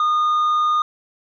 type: tone with tanh clipping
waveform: triangle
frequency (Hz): 1224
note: D#6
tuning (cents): -29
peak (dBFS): -16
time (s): 0-0.82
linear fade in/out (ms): 2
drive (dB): 8
effects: none